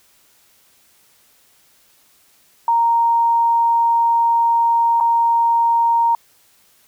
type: tone with dropouts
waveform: sine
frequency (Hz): 930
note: A#5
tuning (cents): -4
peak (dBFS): -12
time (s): 2.68-6.15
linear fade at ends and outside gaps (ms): 2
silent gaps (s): 5.002-5.008
effects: white hiss -55 dBFS RMS until 6.87 s